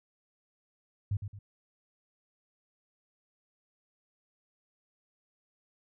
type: tone with echo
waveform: sine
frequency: 101.3 Hz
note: G#2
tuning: 43 cents flat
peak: -27 dBFS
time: 1.11-1.17 s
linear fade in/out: 5 ms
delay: 110 ms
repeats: 2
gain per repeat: -8 dB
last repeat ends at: 1.39 s
effects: none